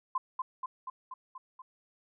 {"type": "tone with echo", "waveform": "sine", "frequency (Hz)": 1034, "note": "C6", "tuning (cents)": -21, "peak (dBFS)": -27, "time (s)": [0.15, 0.18], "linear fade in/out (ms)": 5, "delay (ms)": 240, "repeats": 6, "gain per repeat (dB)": -3, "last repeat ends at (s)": 1.62, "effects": []}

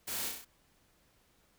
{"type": "noise with echo", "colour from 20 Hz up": "white", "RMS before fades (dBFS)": -39, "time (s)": [0.07, 0.29], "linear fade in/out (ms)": 10, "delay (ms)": 32, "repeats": 5, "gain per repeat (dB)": -3, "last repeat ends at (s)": 0.45, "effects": ["pink hiss -69 dBFS RMS until 1.58 s"]}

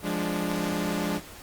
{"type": "chord", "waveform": "sawtooth", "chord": "D diminished", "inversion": "first", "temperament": "equal with one note detuned", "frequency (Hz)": [174.61, 206.9, 293.7], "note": ["F3", "Ab3", "D4"], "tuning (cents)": [0, -6, 0], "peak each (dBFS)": -27, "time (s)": [0.02, 1.21], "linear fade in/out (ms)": 50, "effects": ["pink hiss -45 dBFS RMS until 1.42 s", "Opus 32 kbps"]}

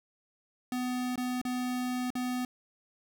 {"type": "tone with dropouts", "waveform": "square", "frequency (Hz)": 250.1, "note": "B3", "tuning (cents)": 22, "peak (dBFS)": -31, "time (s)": [0.72, 2.45], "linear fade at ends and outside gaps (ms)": 2, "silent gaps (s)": [[1.158, 1.177], [1.415, 1.451], [2.104, 2.153]], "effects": []}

